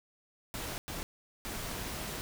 pink noise bursts at uneven times, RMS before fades -39 dBFS, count 3, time 0.54-0.78 / 0.88-1.03 / 1.45-2.21 s, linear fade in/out 0 ms, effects none

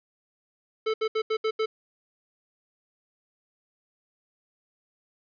square tone bursts at uneven times, 438.5 Hz, A4, 6 cents flat, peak -24 dBFS, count 6, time 0.86-0.94 / 1.01-1.08 / 1.15-1.22 / 1.3-1.37 / 1.44-1.51 / 1.59-1.66 s, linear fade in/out 10 ms, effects resampled to 11025 Hz + 9-bit

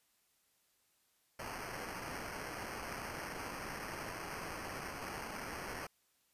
white noise with sample-and-hold, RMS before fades -44 dBFS, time 1.39-5.87 s, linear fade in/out 5 ms, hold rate 3675 Hz, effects white hiss -75 dBFS RMS until 6.33 s + resampled to 32000 Hz

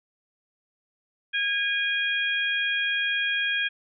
harmonic tone, 818 Hz, G#5, 26 cents flat, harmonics 2 / 3 / 4, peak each -26 / -28 / -29 dBFS, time 1.33-3.69 s, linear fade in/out 20 ms, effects none

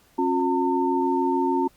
sine tone cluster, 270.9 / 357.6 / 905 Hz, C#4 / F4 / A5, -40 / +41 / +48 cents, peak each -24 dBFS, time 0.18-1.68 s, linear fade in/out 10 ms, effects pink hiss -59 dBFS RMS until 1.76 s + Opus 48 kbps

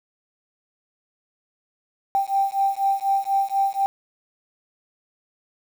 sine beating tone pair, 784 / 788.1 Hz, G5 / G5, 0 / +9 cents, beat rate 4.1 Hz, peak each -22 / -22 dBFS, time 2.15-3.86 s, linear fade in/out 0 ms, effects 7-bit

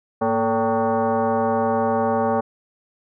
sine tone with frequency modulation, 106.1 Hz, G#2, 38 cents sharp, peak -17 dBFS, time 0.21-2.41 s, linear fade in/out 10 ms, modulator 338 Hz, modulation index 2.7, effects none

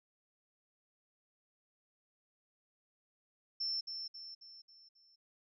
sine tone with echo, 5360 Hz, E8, 28 cents sharp, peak -34 dBFS, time 3.6-3.81 s, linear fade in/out 10 ms, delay 270 ms, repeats 5, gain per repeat -6 dB, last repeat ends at 5.16 s, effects none

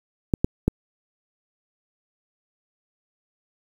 clicks, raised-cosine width 3 ms, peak -5 dBFS, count 3, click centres 0.338 / 0.445 / 0.68 s, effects 7-bit

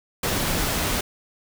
pink noise, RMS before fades -24 dBFS, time 0.23-1.01 s, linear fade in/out 5 ms, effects none

